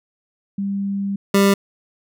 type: tone pair in turn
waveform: sine / 25% pulse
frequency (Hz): 198.3 / 198.3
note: G3 / G3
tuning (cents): +20 / +20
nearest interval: unison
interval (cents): 0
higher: neither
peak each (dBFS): -20 / -8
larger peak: second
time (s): 0.58-1.16 / 1.34-1.54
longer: first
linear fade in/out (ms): 5
effects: none